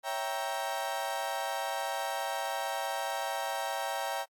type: chord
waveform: 35% pulse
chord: C# diminished seventh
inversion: none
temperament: equal with one note detuned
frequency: 554.4 / 659.3 / 784 / 937.2 Hz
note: C#5 / E5 / G5 / Bb5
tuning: 0 / 0 / 0 / +9 cents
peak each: -38 / -37 / -34 / -36 dBFS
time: 0.03-4.26 s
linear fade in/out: 50 ms
effects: AAC 64 kbps